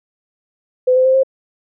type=tone with pitch steps; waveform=sine; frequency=507 / 515 / 523.1 / 531.3 Hz; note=B4 / C5 / C5 / C5; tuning=+45 / -28 / -1 / +26 cents; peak=-9 dBFS; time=0.87-1.234 s; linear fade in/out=10 ms; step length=91 ms; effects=none